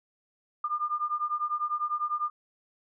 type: beating tone pair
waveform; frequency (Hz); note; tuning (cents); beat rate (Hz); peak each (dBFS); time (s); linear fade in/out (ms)
sine; 1200 / 1210; D6 / D#6; +37 / -49; 10; -31 / -30; 0.64-2.3; 5
effects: none